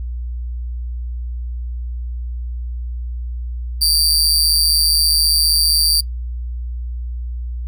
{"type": "tone with amplitude modulation", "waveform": "sawtooth", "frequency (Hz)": 4699, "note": "D8", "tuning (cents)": 0, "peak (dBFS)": -6, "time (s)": [3.81, 6.01], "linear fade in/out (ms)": 10, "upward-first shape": "sine", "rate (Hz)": 155, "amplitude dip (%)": 85, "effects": ["noise-tail reverb RT60 0.1 s tail -23 dB re dry", "added 60 Hz sine -22 dBFS peak until 7.67 s"]}